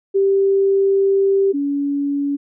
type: tone pair in turn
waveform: sine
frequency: 391.8 / 283.3 Hz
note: G4 / C#4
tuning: -1 / +38 cents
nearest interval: tritone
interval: 561 cents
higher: first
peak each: -12 / -17 dBFS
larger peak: first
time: 0.14-1.53 / 1.53-2.37 s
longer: first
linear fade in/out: 20 ms
effects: none